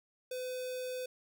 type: tone with notch filter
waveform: square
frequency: 506 Hz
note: B4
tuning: 42 cents sharp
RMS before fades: -39 dBFS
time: 0.31-1.06 s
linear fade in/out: 5 ms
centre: 1300 Hz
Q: 1.3
effects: none